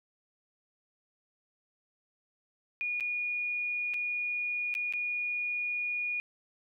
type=tone with dropouts; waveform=sine; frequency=2445 Hz; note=D#7; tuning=31 cents flat; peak=-30 dBFS; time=2.81-6.2 s; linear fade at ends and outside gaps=0 ms; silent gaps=3-3.007 / 3.937-3.942 / 4.741-4.751 / 4.925-4.936 s; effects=none